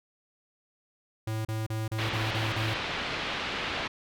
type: tone bursts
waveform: square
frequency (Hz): 110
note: A2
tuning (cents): 0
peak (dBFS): -30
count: 7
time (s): 1.27-2.74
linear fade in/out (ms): 5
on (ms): 180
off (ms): 35
type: low-pass noise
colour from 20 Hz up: white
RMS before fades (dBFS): -33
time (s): 1.98-3.88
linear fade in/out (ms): 10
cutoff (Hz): 3500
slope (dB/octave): 24
effects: none